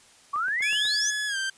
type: exponential sweep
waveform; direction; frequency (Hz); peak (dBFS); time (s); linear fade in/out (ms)
sine; up; 1108.7 to 6610; -24; 0.33-1.11; 10
type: click train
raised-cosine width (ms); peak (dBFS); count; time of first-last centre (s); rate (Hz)
0.5; -29; 5; 0.36-0.854; 8.1
type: tone with pitch glide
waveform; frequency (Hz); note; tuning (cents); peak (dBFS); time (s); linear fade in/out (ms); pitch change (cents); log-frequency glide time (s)
sawtooth; 1700 to 1567.9; G#6 to G6; +40 to 0; -23; 0.62-1.5; 5; -140; 1.27-1.37
effects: white hiss -55 dBFS RMS until 1.57 s + resampled to 22050 Hz